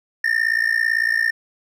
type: tone with amplitude modulation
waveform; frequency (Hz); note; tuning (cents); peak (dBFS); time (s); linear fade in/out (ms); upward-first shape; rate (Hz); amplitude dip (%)
triangle; 1811; A6; +49; -11; 0.24-1.31; 5; sine; 57.9; 90
effects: none